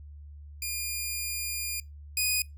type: tone pair in turn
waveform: 10% pulse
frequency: 2418 / 2480 Hz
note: D7 / D#7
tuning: +50 / -6 cents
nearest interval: unison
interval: 44 cents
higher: second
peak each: -22 / -16 dBFS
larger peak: second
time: 0.62-1.8 / 2.17-2.42 s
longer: first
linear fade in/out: 2 ms
effects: noise-tail reverb RT60 0.2 s tail -24 dB re dry + added 73 Hz sine -43 dBFS peak until 2.57 s